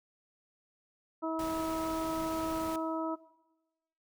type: harmonic tone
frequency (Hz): 322.4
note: E4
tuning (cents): -38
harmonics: 1 / 2 / 3 / 4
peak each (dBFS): -34 / -37 / -39 / -40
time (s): 1.22-3.16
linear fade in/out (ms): 20
type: noise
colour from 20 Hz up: pink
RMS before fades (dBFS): -44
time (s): 1.39-2.76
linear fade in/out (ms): 2
effects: noise-tail reverb RT60 1.0 s tail -19 dB re dry